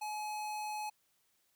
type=tone; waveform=square; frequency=848 Hz; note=G#5; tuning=36 cents sharp; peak=-38 dBFS; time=0.01-0.9 s; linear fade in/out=10 ms; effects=white hiss -75 dBFS RMS until 1.55 s